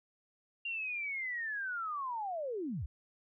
sine linear sweep, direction down, 2794 to 50.7 Hz, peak -35 dBFS, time 0.65-2.86 s, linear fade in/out 5 ms, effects none

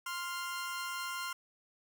sawtooth tone pair together, 1046.5 / 1396.9 Hz, C6 / F6, 0 / 0 cents, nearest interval perfect fourth, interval 500 cents, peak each -36 / -36 dBFS, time 0.06-1.33 s, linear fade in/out 5 ms, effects none

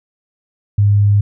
sine tone, 102.2 Hz, G#2, 27 cents flat, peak -8 dBFS, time 0.78-1.21 s, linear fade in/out 5 ms, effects none

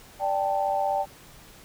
sine chord, D suspended fourth, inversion none, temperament equal, 587.3 / 784 / 880 Hz, D5 / G5 / A5, 0 / 0 / 0 cents, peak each -28 / -25 / -30 dBFS, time 0.19-1.06 s, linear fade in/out 50 ms, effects pink hiss -50 dBFS RMS until 1.64 s

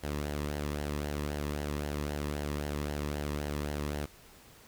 sawtooth tone with flanger, 73.42 Hz, D2, in tune, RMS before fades -35 dBFS, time 0.03-4.06 s, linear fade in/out 10 ms, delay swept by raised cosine 0.82 to 1.37 ms, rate 3.8 Hz, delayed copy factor -0.5, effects pink hiss -56 dBFS RMS until 4.67 s

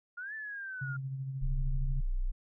sine exponential two-way sweep, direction up then down, 1396.9 to 1774 to 1396.9 Hz, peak -38 dBFS, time 0.17-0.97 s, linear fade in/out 10 ms, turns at 0.34 s
sine tone with tremolo, 134.1 Hz, C3, 43 cents sharp, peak -33 dBFS, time 0.81-2.01 s, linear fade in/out 10 ms, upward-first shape sine, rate 13 Hz, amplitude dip 40%
sine tone, 30.87 Hz, B0, in tune, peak -28 dBFS, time 1.41-2.32 s, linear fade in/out 20 ms
effects none

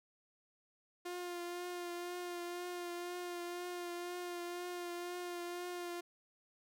sawtooth tone with vibrato, 352.1 Hz, F4, 14 cents sharp, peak -37 dBFS, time 1.05-6.01 s, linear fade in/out 10 ms, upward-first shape triangle, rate 2 Hz, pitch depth 25 cents each way, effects none

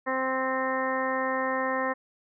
harmonic tone, 261.6 Hz, C4, in tune, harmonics 1 / 2 / 3 / 4 / 5 / 6 / 7 / 8, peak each -34 / -30 / -35 / -31 / -37 / -44 / -32 / -44 dBFS, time 0.06-1.94 s, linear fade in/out 20 ms, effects none

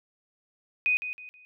sine tone with echo, 2493 Hz, D#7, 3 cents sharp, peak -21 dBFS, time 0.86-0.97 s, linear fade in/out 0 ms, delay 160 ms, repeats 3, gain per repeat -10 dB, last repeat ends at 1.45 s, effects none

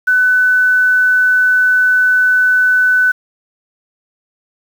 sine tone with quantisation, 1500 Hz, F#6, 23 cents sharp, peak -8 dBFS, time 0.07-3.12 s, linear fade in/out 10 ms, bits 6, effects none

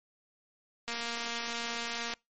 click train, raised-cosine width 0.2 ms, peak -19 dBFS, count 295, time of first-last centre 0.88-2.136 s, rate 234 Hz, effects noise-tail reverb RT60 0.2 s tail -25 dB re dry + MP3 32 kbps

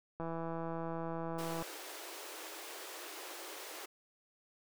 click train, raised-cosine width 1 ms, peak -27 dBFS, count 236, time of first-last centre 0.2-1.624 s, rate 165 Hz
pink high-pass noise, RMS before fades -47 dBFS, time 1.38-3.86 s, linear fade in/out 10 ms, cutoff 310 Hz, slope 96 dB/octave
effects none

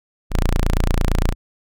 sawtooth tone, 28.79 Hz, A#0, 21 cents flat, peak -11 dBFS, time 0.3-1.35 s, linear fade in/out 50 ms, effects none

